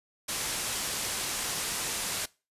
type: low-pass noise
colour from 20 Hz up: white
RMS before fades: -33 dBFS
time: 0.28-2.26 s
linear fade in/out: 10 ms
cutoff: 11000 Hz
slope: 24 dB/octave
effects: noise-tail reverb RT60 0.3 s tail -22 dB re dry + resampled to 32000 Hz